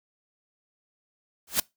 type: noise with exponential growth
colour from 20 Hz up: white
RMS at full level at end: -18 dBFS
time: 1.47-1.6 s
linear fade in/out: 5 ms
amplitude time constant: 27 ms
effects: noise-tail reverb RT60 0.2 s tail -23 dB re dry